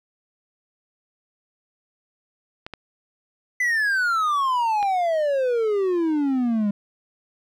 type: clicks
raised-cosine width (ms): 0.3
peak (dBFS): -18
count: 3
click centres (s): 2.665 / 2.737 / 4.828
type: exponential sweep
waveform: triangle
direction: down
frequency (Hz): 2023 to 200.1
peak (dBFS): -17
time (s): 3.6-6.71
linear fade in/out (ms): 5
effects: none